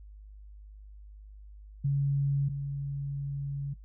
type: tone pair in turn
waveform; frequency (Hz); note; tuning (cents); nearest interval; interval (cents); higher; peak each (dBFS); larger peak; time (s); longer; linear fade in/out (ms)
sine; 140 / 140; C#3 / C#3; +18 / +18; unison; 0; neither; -24 / -31; first; 1.84-2.49 / 2.49-3.74; second; 10
effects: noise-tail reverb RT60 0.1 s tail -17 dB re dry + added 51 Hz sine -46 dBFS peak until 3.84 s